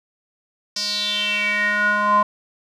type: tone with band-pass filter sweep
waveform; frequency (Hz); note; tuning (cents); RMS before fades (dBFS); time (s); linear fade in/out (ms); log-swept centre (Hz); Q
square; 207.7; G#3; 0; -20; 0.76-2.23; 5; 5200 to 960; 6.2
effects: none